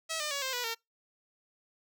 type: tone with pitch steps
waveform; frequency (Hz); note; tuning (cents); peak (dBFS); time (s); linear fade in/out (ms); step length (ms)
5% pulse; 646 / 602.7 / 562.4 / 524.7 / 489.6 / 456.8; E5 / D5 / C#5 / C5 / B4 / A#4; -35 / +45 / +25 / +5 / -15 / -35; -21; 0.09-0.75; 20; 110
effects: noise-tail reverb RT60 0.2 s tail -26 dB re dry